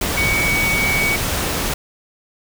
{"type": "tone in noise", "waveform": "sine", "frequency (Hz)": 2249, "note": "C#7", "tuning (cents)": 24, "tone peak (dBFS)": -17, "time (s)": [0.17, 1.16], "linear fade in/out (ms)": 5, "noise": "pink", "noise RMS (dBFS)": -21, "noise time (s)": [0.01, 1.74], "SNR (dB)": 1, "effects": []}